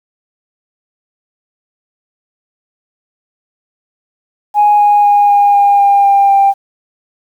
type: tone with pitch steps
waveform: sine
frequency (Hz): 830.6 / 824.9 / 819.2 / 813.5 / 807.9 / 802.3 / 796.8 / 791.3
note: G#5 / G#5 / G#5 / G#5 / G#5 / G5 / G5 / G5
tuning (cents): 0 / -12 / -24 / -36 / -48 / +40 / +28 / +16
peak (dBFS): -4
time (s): 4.54-6.54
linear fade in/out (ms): 50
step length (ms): 250
effects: tanh soft clip ceiling -1 dBFS + 7-bit